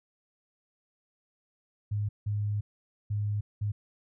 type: tone bursts at uneven times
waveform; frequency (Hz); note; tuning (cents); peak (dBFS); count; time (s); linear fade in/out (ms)
sine; 103.83; G#2; 0; -27; 4; 1.91-2.09 / 2.26-2.61 / 3.1-3.41 / 3.61-3.72; 10
effects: none